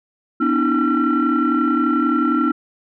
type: tone cluster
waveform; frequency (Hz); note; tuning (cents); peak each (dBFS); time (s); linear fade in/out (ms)
sine; 246.6 / 290.3 / 321.6 / 1357; B3 / D4 / E4 / E6; -2 / -20 / -43 / +50; -19; 0.4-2.52; 10
effects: tanh soft clip ceiling -9 dBFS